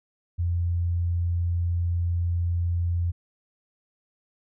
sine tone, 86.4 Hz, F2, 18 cents flat, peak -22 dBFS, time 0.38-3.12 s, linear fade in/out 20 ms, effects none

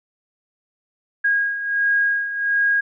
sine beating tone pair, 1635 / 1636.4 Hz, G#6 / G#6, -28 / -26 cents, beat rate 1.4 Hz, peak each -24 / -18 dBFS, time 1.24-2.81 s, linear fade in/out 10 ms, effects none

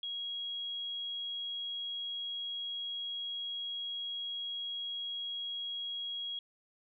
sine tone, 3300 Hz, G#7, 12 cents flat, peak -36 dBFS, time 0.03-6.39 s, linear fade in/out 2 ms, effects none

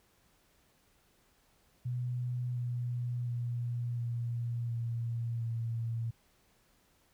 sine tone with pitch steps, 123.47 / 121.77 / 120.09 / 118.44 / 116.81 / 115.2 Hz, B2 / B2 / B2 / A#2 / A#2 / A#2, 0 / -24 / -48 / +28 / +4 / -20 cents, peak -32 dBFS, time 1.85-6.11 s, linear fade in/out 10 ms, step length 710 ms, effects pink hiss -69 dBFS RMS until 7.13 s

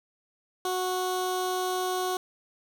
15% pulse tone with notch filter, 368.1 Hz, F#4, 9 cents flat, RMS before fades -29 dBFS, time 0.65-2.17 s, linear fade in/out 2 ms, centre 1800 Hz, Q 1.7, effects none

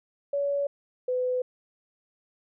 sine tone pair in turn, 566 / 503.3 Hz, C#5 / B4, +36 / +33 cents, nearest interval major second, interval 203 cents, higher first, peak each -24 dBFS, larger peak neither, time 0.33-0.67 / 1.08-1.42 s, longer neither, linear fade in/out 5 ms, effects none

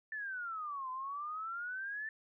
sine exponential two-way sweep, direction down then up, 1779 to 1016 to 1779 Hz, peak -38 dBFS, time 0.12-2.09 s, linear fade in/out 2 ms, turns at 0.9 s, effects none

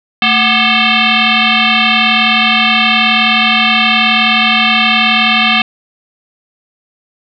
sine tone with frequency modulation, 222 Hz, A3, 16 cents sharp, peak -7 dBFS, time 0.22-5.62 s, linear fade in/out 2 ms, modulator 483 Hz, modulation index 7, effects none

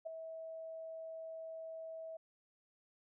sine tone with ADSR envelope, 648 Hz, E5, 30 cents flat, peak -37 dBFS, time 0.05-2.17 s, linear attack 19 ms, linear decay 5 ms, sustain -7 dB, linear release 6 ms, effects none

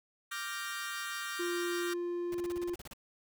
sawtooth chord, G minor seventh, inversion second, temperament equal, 1174.7 / 1396.9 / 1568 / 1864.7 Hz, D6 / F6 / G6 / Bb6, 0 / 0 / 0 / 0 cents, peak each -39 dBFS, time 0.31-1.94 s, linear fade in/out 10 ms
triangle tone, 349.2 Hz, F4, in tune, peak -31 dBFS, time 1.39-2.75 s, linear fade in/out 10 ms
pink noise bursts, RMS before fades -47 dBFS, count 11, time 2.32-2.935 s, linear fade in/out 2 ms, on 25 ms, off 34 ms
effects none

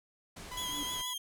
pink low-pass noise, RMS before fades -47 dBFS, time 0.36-1.02 s, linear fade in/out 10 ms, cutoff 11000 Hz, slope 24 dB/octave
sine tone with exponential growth, 290 Hz, D4, 22 cents flat, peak -37 dBFS, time 0.44-0.83 s, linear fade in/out 0 ms, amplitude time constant 83 ms
sawtooth tone, 1000 Hz, B5, 21 cents sharp, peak -37 dBFS, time 0.51-1.14 s, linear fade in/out 10 ms
sawtooth tone with vibrato, 3281 Hz, G#7, 22 cents flat, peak -33 dBFS, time 0.57-1.18 s, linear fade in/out 5 ms, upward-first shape triangle, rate 6.3 Hz, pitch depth 58 cents each way
effects none

